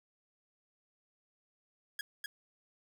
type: tone with echo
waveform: sawtooth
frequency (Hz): 1657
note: G#6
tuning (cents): -4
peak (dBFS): -33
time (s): 1.99-2.01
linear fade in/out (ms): 2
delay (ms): 250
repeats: 1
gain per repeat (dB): -2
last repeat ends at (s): 2.26
effects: none